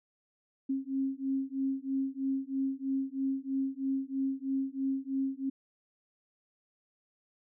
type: beating tone pair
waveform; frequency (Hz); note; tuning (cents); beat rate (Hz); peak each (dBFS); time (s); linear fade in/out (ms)
sine; 267.6 / 270.7; C4 / C#4; +39 / -41; 3.1; -33 / -33; 0.69-5.5; 10
effects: none